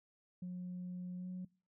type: tone with pitch glide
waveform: sine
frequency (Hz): 180 to 182.83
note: F#3 to F#3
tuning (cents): -47 to -20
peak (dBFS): -39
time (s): 0.42-1.45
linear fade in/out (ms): 5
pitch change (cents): +27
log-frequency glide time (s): 1.17-1.28
effects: noise-tail reverb RT60 0.4 s tail -25 dB re dry + tanh soft clip ceiling -38 dBFS